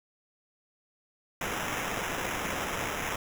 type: noise with sample-and-hold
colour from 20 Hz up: blue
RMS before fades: -33 dBFS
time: 1.41-3.16 s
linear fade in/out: 2 ms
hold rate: 4410 Hz
effects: none